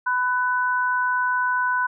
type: tone pair together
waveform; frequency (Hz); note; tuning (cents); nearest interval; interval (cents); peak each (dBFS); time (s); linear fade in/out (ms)
sine; 1000 / 1495.4; B5 / F#6; +21 / +18; perfect fifth; 697; -22; 0.06-1.87; 10
effects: none